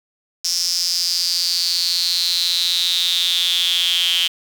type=tone with high-pass filter sweep; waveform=square; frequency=87.31 Hz; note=F2; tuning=in tune; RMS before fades=-19 dBFS; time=0.44-4.28 s; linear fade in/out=10 ms; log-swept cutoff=5400 to 3100 Hz; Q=9.1; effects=7-bit